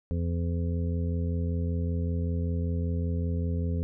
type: harmonic tone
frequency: 85.2 Hz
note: F2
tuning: 42 cents flat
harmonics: 1 / 2 / 3 / 5 / 6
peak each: -27 / -33 / -37 / -41 / -43 dBFS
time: 0.11-3.83 s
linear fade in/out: 0 ms
effects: none